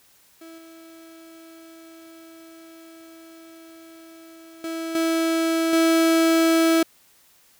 35% pulse tone with level steps, 327.3 Hz, E4, 12 cents flat, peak -39 / -42 / -26 / -18 / -14 dBFS, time 0.41-6.83 s, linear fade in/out 5 ms, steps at 0.58 / 4.64 / 4.95 / 5.73 s, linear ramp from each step 2 ms, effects white hiss -57 dBFS RMS until 7.59 s

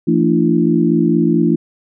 harmonic tone with a mistuned harmonic, 56.5 Hz, A1, 47 cents sharp, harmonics 3 / 4 / 5 / 6, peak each -16 / -16 / -16 / -16 dBFS, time 0.07-1.56 s, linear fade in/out 10 ms, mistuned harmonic 5, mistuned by +71 cents, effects none

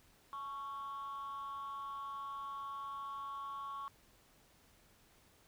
sine tone with frequency modulation, 1108.7 Hz, C#6, in tune, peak -39 dBFS, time 0.33-3.88 s, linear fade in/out 0 ms, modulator 251 Hz, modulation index 0.4, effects tanh soft clip ceiling -40 dBFS + pink hiss -67 dBFS RMS until 5.47 s

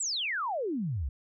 sine exponential sweep, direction down, 8210 to 59.3 Hz, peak -29 dBFS, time 0-1.09 s, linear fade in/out 5 ms, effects none

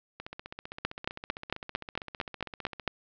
two click trains, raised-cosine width 0.3 ms, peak -12 / -23 dBFS, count 10 / 41, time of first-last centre 0.85-2.877 / 0.2-2.797 s, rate 4.44 / 15.4 Hz, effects low-pass 5000 Hz 12 dB/octave

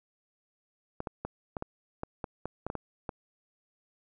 clicks, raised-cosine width 1 ms, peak -20 dBFS, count 12, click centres 1.004 / 1.072 / 1.25 / 1.568 / 1.624 / 2.034 / 2.242 / 2.456 / 2.666 / 2.701 / 2.753 / 3.092 s, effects none

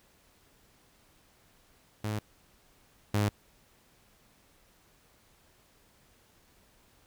sawtooth tone pair in turn, 106.5 / 103.77 Hz, G#2 / G#2, +44 / -1 cents, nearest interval unison, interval 45 cents, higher first, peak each -27 / -21 dBFS, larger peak second, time 2.04-2.19 / 3.14-3.29 s, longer neither, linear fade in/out 5 ms, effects pink hiss -64 dBFS RMS until 7.06 s

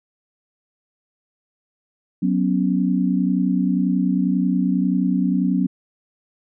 sine chord, F# suspended fourth, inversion none, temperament equal, 185 / 246.9 / 277.2 Hz, F#3 / B3 / C#4, 0 / 0 / 0 cents, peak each -19 / -22 / -22 dBFS, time 2.22-5.67 s, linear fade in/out 10 ms, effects none

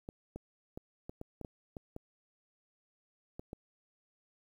clicks, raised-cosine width 2 ms, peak -29 dBFS, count 11, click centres 0.089 / 0.36 / 0.775 / 1.095 / 1.214 / 1.413 / 1.448 / 1.768 / 1.964 / 3.395 / 3.531 s, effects 10-bit

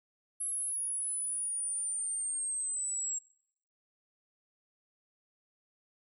sine linear sweep, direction down, 10920 to 7560 Hz, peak -32 dBFS, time 0.4-3.19 s, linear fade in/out 10 ms, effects noise-tail reverb RT60 0.7 s tail -25 dB re dry

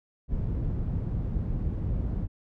white low-pass noise, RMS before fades -29 dBFS, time 0.28-2.28 s, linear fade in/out 50 ms, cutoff 110 Hz, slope 12 dB/octave, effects none

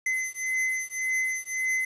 square beating tone pair, 2044 / 2045.8 Hz, C7 / C7, -41 / -39 cents, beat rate 1.8 Hz, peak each -30 dBFS, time 0.06-1.85 s, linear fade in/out 5 ms, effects resampled to 22050 Hz + 9-bit

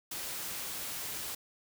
white noise, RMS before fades -39 dBFS, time 0.11-1.35 s, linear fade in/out 5 ms, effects none

